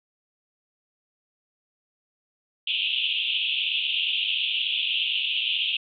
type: band-pass noise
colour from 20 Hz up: pink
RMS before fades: -26 dBFS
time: 2.67-5.77 s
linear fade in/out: 5 ms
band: 2600 to 3500 Hz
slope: 96 dB/octave
effects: none